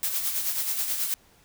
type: noise with tremolo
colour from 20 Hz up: blue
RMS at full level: -26 dBFS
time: 0.03-1.14 s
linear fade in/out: 0 ms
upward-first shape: sine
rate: 9.3 Hz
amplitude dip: 50%
effects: pink hiss -59 dBFS RMS until 1.44 s